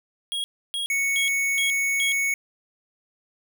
square tone bursts, 3294 Hz, G#7, 15 cents flat, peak -26 dBFS, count 5, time 0.32-2.12 s, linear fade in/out 0 ms, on 120 ms, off 300 ms
square tone, 2217 Hz, C#7, in tune, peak -22 dBFS, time 0.9-2.34 s, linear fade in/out 2 ms
effects none

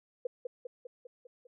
sine tone with echo, 493.9 Hz, B4, in tune, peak -29 dBFS, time 0.25-0.27 s, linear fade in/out 5 ms, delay 200 ms, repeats 6, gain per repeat -4 dB, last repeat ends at 1.47 s, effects none

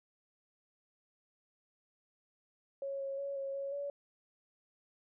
sine tone with pitch steps, 551 / 547 / 558 / 547 / 553 / 568 Hz, C#5 / C#5 / C#5 / C#5 / C#5 / C#5, -11 / -23 / +11 / -23 / -4 / +42 cents, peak -36 dBFS, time 2.82-3.9 s, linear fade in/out 2 ms, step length 180 ms, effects none

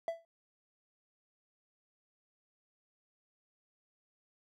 triangle tone with exponential decay, 665 Hz, E5, 15 cents sharp, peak -27 dBFS, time 0.08-0.25 s, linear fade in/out 1 ms, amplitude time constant 35 ms, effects none

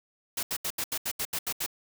white noise bursts, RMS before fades -31 dBFS, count 10, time 0.37-1.663 s, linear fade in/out 5 ms, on 60 ms, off 77 ms, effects none

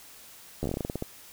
slowing click train, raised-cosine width 2 ms, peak -17 dBFS, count 13, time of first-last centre 0.63-1.024 s, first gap 12 ms, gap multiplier 1.17, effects white hiss -50 dBFS RMS until 1.32 s

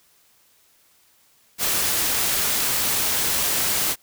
white noise, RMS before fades -22 dBFS, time 1.58-3.96 s, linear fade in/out 50 ms, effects white hiss -59 dBFS RMS until 4.02 s

